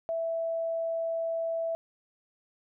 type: tone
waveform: sine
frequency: 660 Hz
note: E5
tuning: 2 cents sharp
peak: -28 dBFS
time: 0.09-1.75 s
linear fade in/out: 0 ms
effects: none